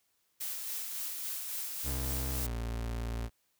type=noise with tremolo; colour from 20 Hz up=blue; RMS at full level=-37 dBFS; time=0.4-2.47 s; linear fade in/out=10 ms; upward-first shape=sine; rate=3.6 Hz; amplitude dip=30%
type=tone with pitch glide; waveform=35% pulse; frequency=65.41 to 57.6 Hz; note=C2 to A#1; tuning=0 to -20 cents; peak=-32 dBFS; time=1.83-3.3 s; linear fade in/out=50 ms; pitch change=-220 cents; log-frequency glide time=2.33-2.54 s
effects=white hiss -75 dBFS RMS until 3.59 s